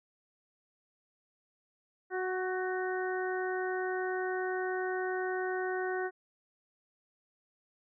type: harmonic tone with a mistuned harmonic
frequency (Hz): 370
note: F#4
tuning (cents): 0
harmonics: 1 / 2 / 3 / 4 / 5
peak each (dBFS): -33 / -38 / -45 / -39 / -42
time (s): 2.1-6.11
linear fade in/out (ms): 50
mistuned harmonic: 4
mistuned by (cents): +20
effects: none